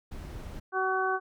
brown noise, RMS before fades -40 dBFS, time 0.11-0.6 s, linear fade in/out 10 ms
harmonic tone, 377.4 Hz, F#4, 34 cents sharp, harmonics 1 / 2 / 3 / 4, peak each -31 / -31 / -31 / -31 dBFS, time 0.72-1.2 s, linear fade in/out 50 ms
effects none

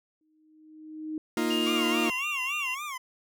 sine tone with exponential growth, 311.1 Hz, D#4, in tune, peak -29 dBFS, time 0.21-1.18 s, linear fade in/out 2 ms, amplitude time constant 210 ms
40% pulse chord, Bb suspended fourth, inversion none, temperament equal, 233.1 / 311.1 / 349.2 Hz, Bb3 / Eb4 / F4, 0 / 0 / 0 cents, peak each -29 dBFS, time 1.37-2.1 s, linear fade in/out 2 ms
sine tone with pitch glide, 2822 to 2761 Hz, F7 to F7, +17 to -20 cents, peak -29 dBFS, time 1.5-2.75 s, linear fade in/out 10 ms, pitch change -37 cents, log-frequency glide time 1.63-2.14 s
25% pulse tone with vibrato, 1108.7 Hz, C#6, in tune, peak -30 dBFS, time 1.66-2.98 s, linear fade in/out 10 ms, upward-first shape sine, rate 3.6 Hz, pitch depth 160 cents each way
effects none

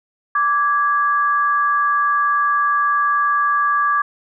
sine tone pair together, 1165 / 1656.1 Hz, D6 / G#6, -14 / -5 cents, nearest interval tritone, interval 609 cents, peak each -15 / -20 dBFS, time 0.35-4.02 s, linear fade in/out 5 ms, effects none

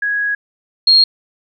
sine tone pair in turn, 1661.2 / 4252 Hz, G#6 / C8, 0 / +27 cents, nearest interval octave + major third, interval 1627 cents, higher second, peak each -15 / -6 dBFS, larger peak second, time 0.02-0.35 / 0.87-1.04 s, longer first, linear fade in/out 5 ms, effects none

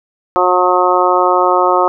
harmonic tone, 180.8 Hz, F#3, 40 cents flat, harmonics 2 / 3 / 4 / 5 / 6 / 7, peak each -16 / -16 / -16 / -16 / -16 / -16 dBFS, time 0.36-1.88 s, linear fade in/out 0 ms, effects none

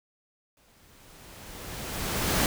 pink noise with exponential growth, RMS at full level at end -23 dBFS, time 0.57-2.46 s, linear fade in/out 1 ms, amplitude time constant 410 ms, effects none

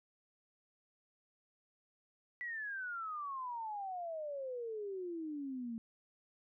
sine exponential sweep, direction down, 1975.5 to 223.4 Hz, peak -39 dBFS, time 2.41-5.78 s, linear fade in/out 0 ms, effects none

